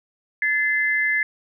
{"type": "tone pair together", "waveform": "sine", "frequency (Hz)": [1732, 2060], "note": ["A6", "C7"], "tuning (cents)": [-28, -28], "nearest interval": "minor third", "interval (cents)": 300, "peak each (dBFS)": -21, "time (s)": [0.42, 1.23], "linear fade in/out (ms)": 2, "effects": []}